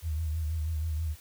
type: tone with vibrato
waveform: sine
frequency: 78.9 Hz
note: D#2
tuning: 25 cents sharp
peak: -28 dBFS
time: 0.02-1.16 s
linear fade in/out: 50 ms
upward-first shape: sine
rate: 6.2 Hz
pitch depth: 72 cents each way
effects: white hiss -54 dBFS RMS until 1.2 s